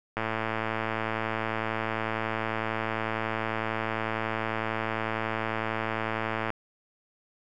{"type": "click train", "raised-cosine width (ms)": 0.5, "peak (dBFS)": -14, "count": 704, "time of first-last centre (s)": [0.17, 6.503], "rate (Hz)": 111, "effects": []}